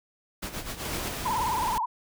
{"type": "noise with tremolo", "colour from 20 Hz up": "pink", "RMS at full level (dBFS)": -33, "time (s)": [0.42, 1.09], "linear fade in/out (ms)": 10, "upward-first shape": "sine", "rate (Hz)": 8, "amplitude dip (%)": 70}
{"type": "noise", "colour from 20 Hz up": "pink", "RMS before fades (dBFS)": -34, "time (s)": [0.85, 1.78], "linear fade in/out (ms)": 2}
{"type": "tone with vibrato", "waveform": "sine", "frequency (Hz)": 936, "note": "A#5", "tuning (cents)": 7, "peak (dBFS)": -25, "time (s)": [1.25, 1.86], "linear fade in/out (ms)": 10, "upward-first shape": "triangle", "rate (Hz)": 19, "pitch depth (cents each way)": 180}
{"effects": []}